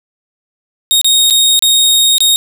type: tone with dropouts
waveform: sawtooth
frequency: 3729 Hz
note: A#7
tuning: in tune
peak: -4 dBFS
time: 0.91-2.36 s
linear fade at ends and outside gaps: 0 ms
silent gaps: 1.014-1.045 / 1.3-1.307 / 1.592-1.624 / 2.182-2.205 s
effects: none